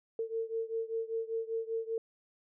sine beating tone pair, 450 / 455.1 Hz, A4 / A#4, +39 / -42 cents, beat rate 5.1 Hz, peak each -35 / -37 dBFS, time 0.19-1.98 s, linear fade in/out 2 ms, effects none

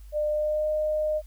sine tone with pitch glide, 601 to 612.9 Hz, D5 to D#5, +40 to -26 cents, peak -23 dBFS, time 0.12-1.22 s, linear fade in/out 50 ms, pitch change +34 cents, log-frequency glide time 0.26-0.69 s, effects added 50 Hz sine -42 dBFS peak until 1.26 s + white hiss -62 dBFS RMS until 1.26 s

